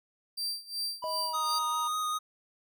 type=tone with tremolo; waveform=40% pulse; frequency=4699 Hz; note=D8; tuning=in tune; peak=-29 dBFS; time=0.37-1.59 s; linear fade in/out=10 ms; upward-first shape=sine; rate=2.7 Hz; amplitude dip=90%
type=tone with pitch glide; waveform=triangle; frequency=987.8 to 943.7 Hz; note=B5 to A#5; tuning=0 to +21 cents; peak=-32 dBFS; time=1.02-1.88 s; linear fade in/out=10 ms; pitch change=-79 cents; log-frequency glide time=1.2-1.42 s
type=tone with exponential decay; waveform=sine; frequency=630 Hz; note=D#5; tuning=21 cents sharp; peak=-33 dBFS; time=1.04-2.06 s; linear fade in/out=0 ms; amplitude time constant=220 ms
type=tone with vibrato; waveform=square; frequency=1243 Hz; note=D#6; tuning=2 cents flat; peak=-30 dBFS; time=1.33-2.19 s; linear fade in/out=20 ms; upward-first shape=square; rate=5 Hz; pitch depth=9 cents each way
effects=none